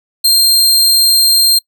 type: tone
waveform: sawtooth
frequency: 4186 Hz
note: C8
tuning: in tune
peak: -4 dBFS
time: 0.24-1.59 s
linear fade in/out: 10 ms
effects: noise-tail reverb RT60 0.1 s tail -25 dB re dry